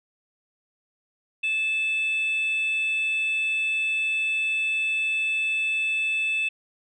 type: tone pair together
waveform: sine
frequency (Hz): 2623 / 3510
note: E7 / A7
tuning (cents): -9 / -5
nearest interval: perfect fourth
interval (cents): 504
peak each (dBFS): -21 / -33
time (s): 1.43-6.49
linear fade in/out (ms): 10
effects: tanh soft clip ceiling -19 dBFS